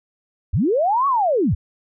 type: linear two-way sweep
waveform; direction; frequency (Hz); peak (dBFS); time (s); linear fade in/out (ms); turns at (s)
sine; up then down; 55 to 1143 to 55; -15; 0.53-1.55; 10; 1.07
effects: none